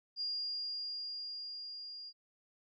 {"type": "tone with level ramp", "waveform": "sine", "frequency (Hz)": 4823, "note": "D8", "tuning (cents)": 45, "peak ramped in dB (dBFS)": [-34, -45], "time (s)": [0.16, 2.13], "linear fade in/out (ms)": 50, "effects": []}